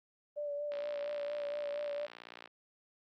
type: tone with vibrato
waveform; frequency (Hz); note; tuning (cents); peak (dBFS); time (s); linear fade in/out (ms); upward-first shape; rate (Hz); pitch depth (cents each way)
sine; 582; D5; -16; -35; 0.36-2.07; 20; sine; 4.3; 24
type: click train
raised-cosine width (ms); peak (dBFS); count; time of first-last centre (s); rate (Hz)
0.3; -31; 103; 0.72-2.458; 58.7
effects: high-pass 300 Hz 12 dB/octave + Opus 24 kbps